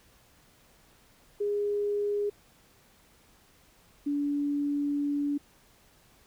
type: tone pair in turn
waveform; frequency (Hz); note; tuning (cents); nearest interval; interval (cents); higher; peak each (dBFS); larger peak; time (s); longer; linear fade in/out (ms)
sine; 410.7 / 287.8; G#4 / D4; -19 / -35; tritone; 616; first; -26; neither; 1.4-2.3 / 4.06-5.38; second; 10
effects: pink hiss -61 dBFS RMS until 6.26 s